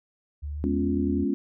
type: tone with pitch glide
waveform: sine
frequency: 73.1 to 81.58 Hz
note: D2 to E2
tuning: -7 to -17 cents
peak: -30 dBFS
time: 0.42-1.25 s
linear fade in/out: 20 ms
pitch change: +190 cents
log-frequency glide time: 0.52-0.85 s
type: chord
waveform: sine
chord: C# dominant seventh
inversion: second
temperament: equal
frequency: 207.7 / 246.9 / 277.2 / 349.2 Hz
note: G#3 / B3 / C#4 / E#4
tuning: 0 / 0 / 0 / 0 cents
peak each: -28 / -31 / -26 / -31 dBFS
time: 0.64-1.34 s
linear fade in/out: 0 ms
effects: none